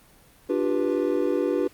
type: chord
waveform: triangle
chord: G dominant seventh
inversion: second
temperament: just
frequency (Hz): 294 / 352.8 / 392 / 490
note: D4 / F4 / G4 / B4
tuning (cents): +2 / +18 / 0 / -14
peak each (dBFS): -25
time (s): 0.49-1.68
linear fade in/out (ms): 10
effects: pink hiss -55 dBFS RMS until 1.73 s + Opus 32 kbps